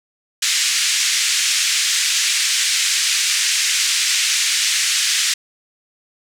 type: band-pass noise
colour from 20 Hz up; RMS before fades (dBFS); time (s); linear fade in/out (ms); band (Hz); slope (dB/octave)
white; -18; 0.42-5.34; 5; 1800 to 7700; 24
effects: none